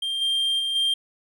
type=tone with level steps; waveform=triangle; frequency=3184 Hz; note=G7; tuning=26 cents sharp; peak=-23 / -19 / -22 / -18 dBFS; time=0.02-0.94 s; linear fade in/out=5 ms; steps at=0.21 / 0.59 / 0.75 s; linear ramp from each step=10 ms; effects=none